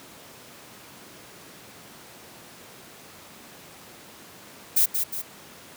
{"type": "noise with echo", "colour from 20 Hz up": "violet", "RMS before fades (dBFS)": -19, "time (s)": [4.76, 4.86], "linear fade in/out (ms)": 10, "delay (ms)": 180, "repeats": 2, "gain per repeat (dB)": -6, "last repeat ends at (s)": 5.22, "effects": ["pink hiss -46 dBFS RMS until 5.76 s", "high-pass 150 Hz 12 dB/octave"]}